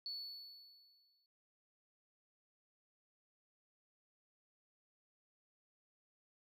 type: tone with exponential decay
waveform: triangle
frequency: 4435 Hz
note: C#8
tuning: in tune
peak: -37 dBFS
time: 0.06-1.26 s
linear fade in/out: 1 ms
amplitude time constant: 260 ms
effects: tanh soft clip ceiling -39 dBFS